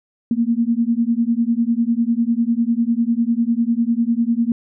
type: beating tone pair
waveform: sine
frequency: 228.3 / 238.3 Hz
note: A#3 / A#3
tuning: -36 / +38 cents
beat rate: 10 Hz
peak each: -18 dBFS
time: 0.31-4.52 s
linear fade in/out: 2 ms
effects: none